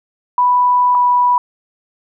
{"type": "tone pair in turn", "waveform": "sine", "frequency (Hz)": [987.8, 982.3], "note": ["B5", "B5"], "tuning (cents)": [0, -10], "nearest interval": "unison", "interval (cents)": 10, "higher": "first", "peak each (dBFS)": -9, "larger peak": "neither", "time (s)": [[0.38, 0.95], [0.95, 1.38]], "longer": "first", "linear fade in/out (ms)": 2, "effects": []}